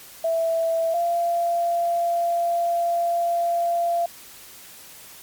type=tone pair in turn; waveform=sine; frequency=659.3 / 686.7 Hz; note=E5 / F5; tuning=0 / -29 cents; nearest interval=minor second; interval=71 cents; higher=second; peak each=-19 dBFS; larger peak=neither; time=0.24-0.94 / 0.94-4.06 s; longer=second; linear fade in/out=5 ms; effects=white hiss -44 dBFS RMS until 5.22 s + MP3 96 kbps